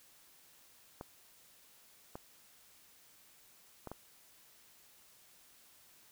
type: clicks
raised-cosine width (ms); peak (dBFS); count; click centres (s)
1; -29; 4; 1.011 / 2.155 / 3.873 / 3.916
effects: white hiss -63 dBFS RMS until 6.11 s